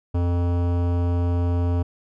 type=tone with hard clipping; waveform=sine; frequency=87.31 Hz; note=F2; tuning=in tune; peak=-21 dBFS; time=0.14-1.83 s; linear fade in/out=10 ms; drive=17 dB; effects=none